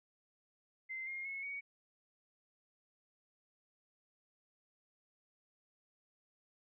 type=tone with pitch steps; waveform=sine; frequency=2075 / 2130 / 2186 / 2243 Hz; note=C7 / C7 / C#7 / C#7; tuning=-15 / +30 / -25 / +20 cents; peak=-40 dBFS; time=0.89-1.61 s; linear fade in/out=20 ms; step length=180 ms; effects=none